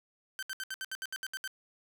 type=tone bursts; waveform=sawtooth; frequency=1547 Hz; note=G6; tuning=23 cents flat; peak=-32 dBFS; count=11; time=0.39-1.476 s; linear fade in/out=0 ms; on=36 ms; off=69 ms; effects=none